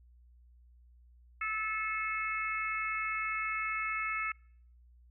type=harmonic tone; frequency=435.1 Hz; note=A4; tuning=19 cents flat; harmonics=3 / 4 / 5 / 6; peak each=-36 / -42 / -35 / -41 dBFS; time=1.41-4.32 s; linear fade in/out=5 ms; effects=noise-tail reverb RT60 0.6 s tail -26 dB re dry + added 60 Hz sine -57 dBFS peak until 5.1 s